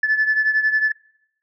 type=beating tone pair; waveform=sine; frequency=1735 / 1746 Hz; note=A6 / A6; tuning=-25 / -14 cents; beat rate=11 Hz; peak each=-16 / -21 dBFS; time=0.03-0.92 s; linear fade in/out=5 ms; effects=noise-tail reverb RT60 0.8 s tail -23 dB re dry + tanh soft clip ceiling -10 dBFS